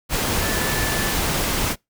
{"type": "tone in noise", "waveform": "sine", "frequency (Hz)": 1746, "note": "A6", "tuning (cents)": -14, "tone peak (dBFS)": -29, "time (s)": [0.4, 1.16], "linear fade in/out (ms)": 50, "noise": "pink", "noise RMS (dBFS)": -22, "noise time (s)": [0.09, 1.76], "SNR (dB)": -10, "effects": ["noise-tail reverb RT60 0.2 s tail -26 dB re dry"]}